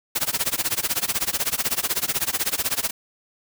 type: noise with tremolo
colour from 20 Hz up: white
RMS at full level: -21 dBFS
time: 0.15-2.91 s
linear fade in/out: 10 ms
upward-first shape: sine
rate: 16 Hz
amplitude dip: 95%
effects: none